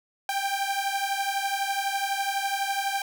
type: beating tone pair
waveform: sawtooth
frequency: 784 / 796 Hz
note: G5 / G5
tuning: 0 / +26 cents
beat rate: 12 Hz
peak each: -25 dBFS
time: 0.29-3.02 s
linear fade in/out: 2 ms
effects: none